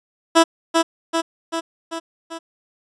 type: tone with echo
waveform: 15% pulse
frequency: 329.6 Hz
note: E4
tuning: in tune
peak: -3 dBFS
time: 0.35-0.44 s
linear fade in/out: 20 ms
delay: 390 ms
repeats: 5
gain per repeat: -4 dB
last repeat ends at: 2.39 s
effects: resampled to 22050 Hz